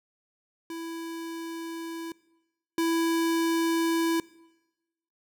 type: tone pair in turn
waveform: square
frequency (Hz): 330.9 / 330.9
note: E4 / E4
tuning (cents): +7 / +7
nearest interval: unison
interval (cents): 0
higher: neither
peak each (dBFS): -35 / -24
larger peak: second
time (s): 0.7-2.12 / 2.78-4.2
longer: neither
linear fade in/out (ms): 2
effects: noise-tail reverb RT60 1.0 s tail -21 dB re dry